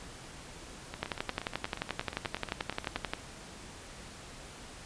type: two click trains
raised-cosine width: 0.3 ms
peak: -22 / -15 dBFS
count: 18 / 25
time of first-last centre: 0.94-2.964 / 1.03-3.135 s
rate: 8.4 / 11.4 Hz
effects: pink hiss -48 dBFS RMS until 4.85 s + resampled to 22050 Hz